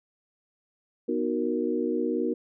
sine chord, B major seventh, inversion none, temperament equal, 246.9 / 311.1 / 370 / 466.2 Hz, B3 / D#4 / F#4 / A#4, 0 / 0 / 0 / 0 cents, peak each -30 dBFS, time 1.08-2.34 s, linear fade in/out 10 ms, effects none

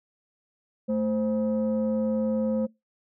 sine tone pair together, 220 / 523.3 Hz, A3 / C5, 0 / 0 cents, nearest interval octave + minor third, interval 1500 cents, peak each -23 / -26 dBFS, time 0.88-2.67 s, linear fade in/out 20 ms, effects noise-tail reverb RT60 0.2 s tail -24 dB re dry + tanh soft clip ceiling -19 dBFS

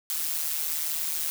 blue noise with amplitude modulation, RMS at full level -26 dBFS, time 0.1-1.3 s, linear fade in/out 0 ms, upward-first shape sine, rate 157 Hz, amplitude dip 75%, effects none

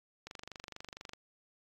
click train, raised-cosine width 0.2 ms, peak -27 dBFS, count 22, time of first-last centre 0.27-1.134 s, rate 24.3 Hz, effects AAC 64 kbps

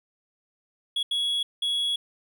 triangle tone bursts at uneven times, 3350 Hz, G#7, 14 cents sharp, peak -22 dBFS, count 3, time 0.96-1.03 / 1.11-1.43 / 1.62-1.96 s, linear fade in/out 5 ms, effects none

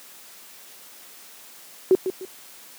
sine tone with echo, 375.2 Hz, F#4, 24 cents sharp, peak -11 dBFS, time 1.91-1.95 s, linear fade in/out 0 ms, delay 150 ms, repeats 2, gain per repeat -10 dB, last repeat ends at 2.25 s, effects white hiss -46 dBFS RMS until 2.78 s + high-pass 200 Hz 12 dB/octave

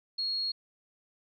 sine tone, 4300 Hz, C8, 47 cents sharp, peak -29 dBFS, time 0.18-0.52 s, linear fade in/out 10 ms, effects none

